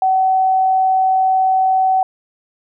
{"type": "tone", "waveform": "sine", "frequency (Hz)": 757, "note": "F#5", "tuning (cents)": 39, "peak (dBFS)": -11, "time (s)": [0.02, 2.03], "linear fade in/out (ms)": 2, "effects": []}